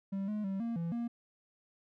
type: tone with pitch steps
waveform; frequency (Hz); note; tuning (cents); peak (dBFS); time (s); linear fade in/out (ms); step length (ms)
triangle; 195.2 / 211.4 / 193.5 / 232.2 / 168.1 / 235.5; G3 / G#3 / G3 / A#3 / E3 / A#3; -7 / +31 / -22 / -7 / +34 / +18; -31; 0.12-1.08; 10; 160
effects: none